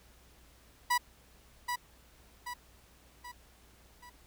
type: tone with echo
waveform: 30% pulse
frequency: 978 Hz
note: B5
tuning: 17 cents flat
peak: -23 dBFS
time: 0.9-0.98 s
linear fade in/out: 10 ms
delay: 780 ms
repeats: 4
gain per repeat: -6 dB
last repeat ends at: 4.1 s
effects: added 60 Hz sine -62 dBFS peak until 4.26 s + pink hiss -62 dBFS RMS until 4.26 s